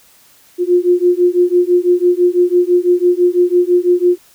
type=beating tone pair; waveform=sine; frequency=352.4 / 358.4 Hz; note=F4 / F4; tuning=+16 / +45 cents; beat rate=6 Hz; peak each=-12 dBFS; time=0.58-4.18 s; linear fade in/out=50 ms; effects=white hiss -48 dBFS RMS until 4.34 s